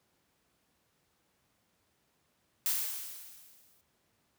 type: noise with exponential decay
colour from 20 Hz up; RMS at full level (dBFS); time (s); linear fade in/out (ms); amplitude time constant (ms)
blue; -29; 2.66-3.81; 0; 250
effects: pink hiss -74 dBFS RMS until 4.38 s + high-pass 80 Hz 12 dB/octave